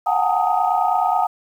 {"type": "tone cluster", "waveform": "sine", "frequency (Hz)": [723, 752, 820, 905, 1252], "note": ["F#5", "F#5", "G#5", "A5", "D#6"], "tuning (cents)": [-40, 28, -22, 48, 10], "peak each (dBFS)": [-21, -21, -22, -22, -24], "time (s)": [0.06, 1.27], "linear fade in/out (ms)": 10, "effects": ["tanh soft clip ceiling -4 dBFS", "8-bit"]}